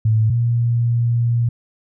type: tone pair in turn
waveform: sine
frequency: 110 / 118.26 Hz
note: A2 / A#2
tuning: 0 / +25 cents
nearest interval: minor second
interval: 125 cents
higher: second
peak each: -12 / -14 dBFS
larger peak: first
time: 0.05-0.3 / 0.3-1.49 s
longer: second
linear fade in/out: 5 ms
effects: none